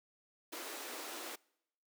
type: high-pass noise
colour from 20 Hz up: pink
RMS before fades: -45 dBFS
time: 0.52-1.36 s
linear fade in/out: 10 ms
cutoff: 280 Hz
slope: 48 dB/octave
effects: noise-tail reverb RT60 0.8 s tail -25 dB re dry